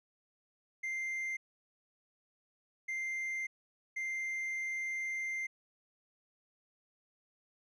triangle tone bursts at uneven times, 2093 Hz, C7, in tune, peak -33 dBFS, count 3, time 0.83-1.37 / 2.88-3.47 / 3.96-5.47 s, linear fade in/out 10 ms, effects resampled to 22050 Hz

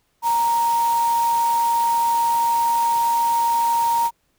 sine tone in noise, 932.3 Hz, A#5, in tune, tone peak -16 dBFS, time 0.22-4.11 s, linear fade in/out 50 ms, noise white, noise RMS -33 dBFS, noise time 0.22-4.11 s, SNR +14 dB, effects pink hiss -67 dBFS RMS until 4.38 s

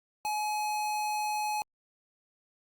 square tone, 846 Hz, G#5, 32 cents sharp, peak -30 dBFS, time 0.25-1.62 s, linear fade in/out 0 ms, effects Opus 48 kbps

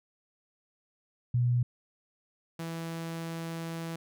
sine / sawtooth tone pair in turn, 122 / 165.17 Hz, B2 / E3, -21 / +4 cents, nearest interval perfect fourth, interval 525 cents, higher second, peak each -23 / -31 dBFS, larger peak first, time 1.34-1.63 / 2.59-3.96 s, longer second, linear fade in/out 5 ms, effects none

